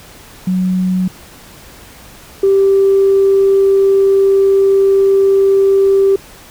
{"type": "tone pair in turn", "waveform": "sine", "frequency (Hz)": [184.6, 391.2], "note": ["F#3", "G4"], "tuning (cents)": [-4, -4], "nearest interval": "octave + minor second", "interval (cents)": 1300, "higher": "second", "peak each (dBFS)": [-11, -6], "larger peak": "second", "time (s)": [[0.47, 1.08], [2.43, 6.16]], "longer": "second", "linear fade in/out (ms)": 5, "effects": ["tanh soft clip ceiling -2 dBFS", "pink hiss -38 dBFS RMS until 6.5 s"]}